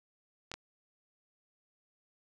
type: clicks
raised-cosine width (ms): 0.2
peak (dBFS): -23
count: 2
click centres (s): 0.516 / 0.54
effects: none